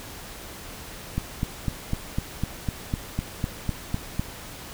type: click train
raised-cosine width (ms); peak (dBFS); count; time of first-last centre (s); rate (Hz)
5; -12; 13; 1.18-4.195; 3.98
effects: pink hiss -40 dBFS RMS until 4.73 s